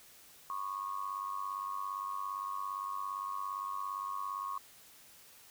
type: tone with amplitude modulation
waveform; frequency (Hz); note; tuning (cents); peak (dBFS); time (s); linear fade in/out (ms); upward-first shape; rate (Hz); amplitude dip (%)
sine; 1100; C#6; -14; -32; 0.5-4.58; 0; sine; 97.5; 85
effects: white hiss -58 dBFS RMS until 5.5 s